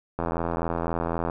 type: click train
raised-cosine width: 1 ms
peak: -13 dBFS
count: 94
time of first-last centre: 0.19-1.298 s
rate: 83.9 Hz
effects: none